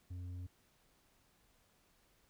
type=tone with low-pass filter; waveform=square; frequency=89.8 Hz; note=F2; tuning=49 cents sharp; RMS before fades=-45 dBFS; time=0.1-0.47 s; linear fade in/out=10 ms; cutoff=180 Hz; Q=2; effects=pink hiss -72 dBFS RMS until 2.29 s